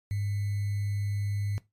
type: tone with sample-and-hold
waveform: sine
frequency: 101.5 Hz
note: G#2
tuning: 39 cents flat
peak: -27 dBFS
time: 0.11-1.58 s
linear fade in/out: 0 ms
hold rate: 2100 Hz
effects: noise-tail reverb RT60 0.2 s tail -18 dB re dry + MP3 64 kbps